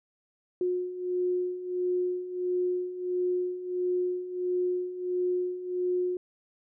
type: beating tone pair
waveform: sine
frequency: 360 / 361.5 Hz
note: F#4 / F#4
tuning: -47 / -40 cents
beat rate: 1.5 Hz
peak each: -33 / -28 dBFS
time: 0.61-6.17 s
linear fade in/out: 2 ms
effects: none